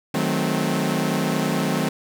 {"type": "chord", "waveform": "sawtooth", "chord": "D# diminished seventh", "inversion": "none", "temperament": "equal with one note detuned", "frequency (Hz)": [155.56, 185, 216.8, 261.6], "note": ["D#3", "F#3", "A3", "C4"], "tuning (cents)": [0, 0, -25, 0], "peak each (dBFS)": -22, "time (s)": [0.14, 1.89], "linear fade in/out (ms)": 5, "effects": []}